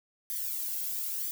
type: noise with flanger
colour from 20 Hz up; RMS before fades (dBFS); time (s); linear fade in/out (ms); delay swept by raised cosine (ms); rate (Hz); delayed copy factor
violet; -34; 0.3-1.31; 0; 0.73 to 1.7; 1; -0.75
effects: none